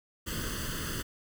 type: noise with comb filter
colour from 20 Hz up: pink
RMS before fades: -35 dBFS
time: 0.26-1.03 s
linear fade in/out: 20 ms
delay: 0.64 ms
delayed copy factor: +0.9
effects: none